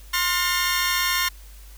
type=tone cluster; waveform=20% pulse; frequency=1053 / 1415 / 1805 / 2180 / 5700 Hz; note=C6 / F6 / A6 / C#7 / F8; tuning=+11 / +22 / +44 / -29 / +34 cents; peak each=-20 / -23 / -21 / -24 / -26 dBFS; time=0.13-1.29 s; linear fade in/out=10 ms; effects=added 50 Hz sine -41 dBFS peak until 1.77 s + white hiss -51 dBFS RMS until 1.77 s